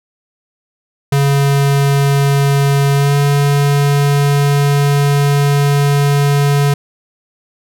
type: tone with pitch glide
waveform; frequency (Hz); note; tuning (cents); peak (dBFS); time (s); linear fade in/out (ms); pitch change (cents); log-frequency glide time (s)
square; 140.2 to 142.49; C#3 to C#3; +20 to +48; -10; 1.12-6.74; 5; +28; 2.94-3.16
effects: none